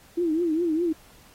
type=tone with vibrato; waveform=sine; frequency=329.6 Hz; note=E4; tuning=in tune; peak=-21 dBFS; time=0.17-0.93 s; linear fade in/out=10 ms; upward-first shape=triangle; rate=4.9 Hz; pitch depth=150 cents each way; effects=pink hiss -54 dBFS RMS until 1.34 s + AAC 48 kbps